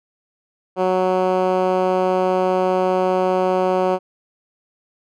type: tone with band-pass filter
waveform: 10% pulse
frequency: 185 Hz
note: F#3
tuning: in tune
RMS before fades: -18 dBFS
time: 0.76-3.99 s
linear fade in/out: 50 ms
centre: 500 Hz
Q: 1
effects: none